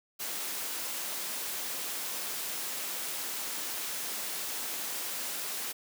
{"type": "high-pass noise", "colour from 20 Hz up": "white", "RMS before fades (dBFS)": -36, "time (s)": [0.19, 5.73], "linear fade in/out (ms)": 20, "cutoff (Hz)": 220, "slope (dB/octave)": 12, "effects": []}